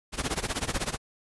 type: noise with tremolo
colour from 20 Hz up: pink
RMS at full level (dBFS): -27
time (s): 0.12-0.98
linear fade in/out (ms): 50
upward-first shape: sine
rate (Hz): 16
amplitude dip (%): 90
effects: resampled to 24000 Hz